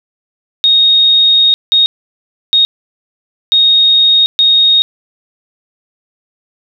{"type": "tone bursts at uneven times", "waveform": "sine", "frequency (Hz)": 3729, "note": "A#7", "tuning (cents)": 0, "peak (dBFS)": -5, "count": 5, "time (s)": [[0.64, 1.54], [1.72, 1.86], [2.53, 2.65], [3.52, 4.26], [4.39, 4.82]], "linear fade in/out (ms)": 0, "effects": []}